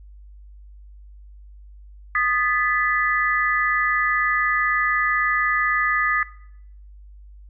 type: tone cluster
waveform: sine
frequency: 1236 / 1732 / 1986 Hz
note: D#6 / A6 / B6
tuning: -12 / -28 / +9 cents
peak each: -22 dBFS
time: 2.15-6.23 s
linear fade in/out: 2 ms
effects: noise-tail reverb RT60 0.7 s tail -19 dB re dry + added 50 Hz sine -41 dBFS peak until 7.49 s